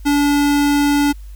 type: tone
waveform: square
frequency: 288 Hz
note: D4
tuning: 34 cents flat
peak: -13 dBFS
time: 0.05-1.13 s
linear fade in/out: 20 ms
effects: added 50 Hz sine -31 dBFS peak until 1.35 s + white hiss -53 dBFS RMS until 1.35 s